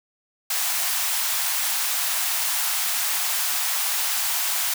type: high-pass noise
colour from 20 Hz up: white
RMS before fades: -24 dBFS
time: 0.5-4.74 s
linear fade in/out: 5 ms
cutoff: 670 Hz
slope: 48 dB/octave
effects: none